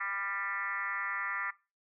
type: tone with frequency modulation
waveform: sine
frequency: 1581 Hz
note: G6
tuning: 14 cents sharp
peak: -32 dBFS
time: 0-1.51 s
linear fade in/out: 10 ms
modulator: 196 Hz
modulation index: 2.6
effects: noise-tail reverb RT60 0.3 s tail -21 dB re dry